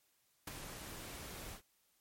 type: noise with ADSR envelope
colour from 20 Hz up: pink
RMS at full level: -40 dBFS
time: 0.47-1.62 s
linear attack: 7 ms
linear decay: 12 ms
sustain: -8 dB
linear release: 100 ms
effects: white hiss -75 dBFS RMS until 2 s + MP3 64 kbps